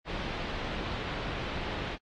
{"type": "low-pass noise", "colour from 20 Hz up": "pink", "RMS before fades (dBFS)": -36, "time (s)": [0.05, 1.98], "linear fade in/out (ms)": 50, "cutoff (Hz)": 3900, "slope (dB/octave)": 24, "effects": ["AAC 32 kbps"]}